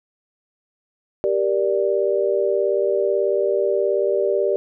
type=chord; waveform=sine; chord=G minor; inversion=none; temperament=just; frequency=392 / 470.4 / 588 Hz; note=G4 / Bb4 / D5; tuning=0 / +16 / +2 cents; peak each=-20 / -23 / -21 dBFS; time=1.24-4.56 s; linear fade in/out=0 ms; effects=none